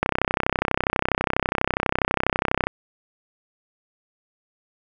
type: click train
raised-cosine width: 0.5 ms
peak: -4 dBFS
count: 86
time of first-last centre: 0.03-2.67 s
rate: 32.2 Hz
effects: none